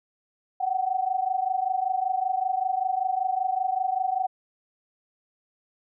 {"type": "tone pair together", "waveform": "sine", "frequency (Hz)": [740, 765.2], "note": ["F#5", "G5"], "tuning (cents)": [0, -42], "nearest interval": "minor second", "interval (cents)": 58, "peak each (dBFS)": -26, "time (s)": [0.6, 4.27], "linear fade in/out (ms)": 10, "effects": []}